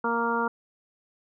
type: harmonic tone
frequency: 233.1 Hz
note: A#3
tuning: in tune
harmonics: 1 / 2 / 3 / 4 / 5 / 6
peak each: -31 / -30 / -38 / -28 / -32 / -30 dBFS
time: 0.04-0.48 s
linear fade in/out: 5 ms
effects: none